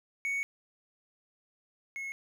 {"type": "tone pair in turn", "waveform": "triangle", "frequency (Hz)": [2226, 2178], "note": ["C#7", "C#7"], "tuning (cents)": [7, -31], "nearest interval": "unison", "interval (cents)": 38, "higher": "first", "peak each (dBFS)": [-28, -34], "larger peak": "first", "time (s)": [[0.25, 0.43], [1.96, 2.12]], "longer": "first", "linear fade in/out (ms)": 0, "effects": []}